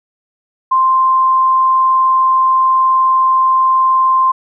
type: tone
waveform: sine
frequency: 1046.5 Hz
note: C6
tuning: in tune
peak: -8 dBFS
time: 0.71-4.32 s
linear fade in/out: 10 ms
effects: none